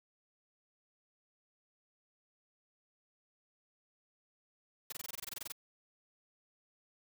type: noise bursts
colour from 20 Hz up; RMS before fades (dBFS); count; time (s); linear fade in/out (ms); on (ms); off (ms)
white; -42; 14; 4.9-5.522; 5; 24; 22
effects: none